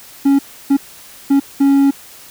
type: tone bursts at uneven times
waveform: triangle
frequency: 277.2 Hz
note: C#4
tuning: in tune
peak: -6 dBFS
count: 4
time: 0.25-0.39 / 0.7-0.77 / 1.3-1.4 / 1.6-1.91 s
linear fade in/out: 10 ms
effects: white hiss -39 dBFS RMS until 2.3 s